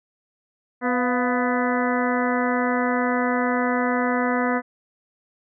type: harmonic tone with a mistuned harmonic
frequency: 248.9 Hz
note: B3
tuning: 14 cents sharp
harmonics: 1 / 2 / 3 / 4 / 5 / 6 / 7 / 8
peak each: -23 / -26 / -28 / -29 / -30 / -31 / -31 / -32 dBFS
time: 0.81-4.62 s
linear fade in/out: 50 ms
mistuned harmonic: 3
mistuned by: -74 cents
effects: none